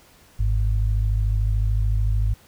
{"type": "tone pair together", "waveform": "sine", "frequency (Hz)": [50.29, 103.83], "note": ["G1", "G#2"], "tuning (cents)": [45, 0], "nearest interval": "octave + minor second", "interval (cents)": 1255, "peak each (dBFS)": [-19, -23], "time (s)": [0.39, 2.34], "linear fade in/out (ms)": 10, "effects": ["pink hiss -53 dBFS RMS until 2.47 s"]}